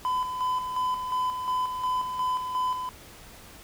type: tone with tremolo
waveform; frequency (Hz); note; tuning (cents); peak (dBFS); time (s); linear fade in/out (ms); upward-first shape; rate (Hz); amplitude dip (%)
triangle; 1009; B5; +37; -22; 0.05-2.89; 0; square; 2.8; 50
effects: pink hiss -48 dBFS RMS until 3.63 s